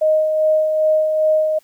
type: tone with tremolo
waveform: sine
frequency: 622.3 Hz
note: D#5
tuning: in tune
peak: -11 dBFS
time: 0.01-1.59 s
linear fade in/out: 10 ms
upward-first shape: sine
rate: 2.5 Hz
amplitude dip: 40%
effects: white hiss -56 dBFS RMS until 1.63 s